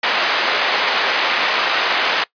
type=band-pass noise; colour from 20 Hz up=white; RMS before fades=-18 dBFS; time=0.03-2.24 s; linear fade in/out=5 ms; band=510 to 2900 Hz; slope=12 dB/octave; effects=noise-tail reverb RT60 0.1 s tail -21 dB re dry + resampled to 11025 Hz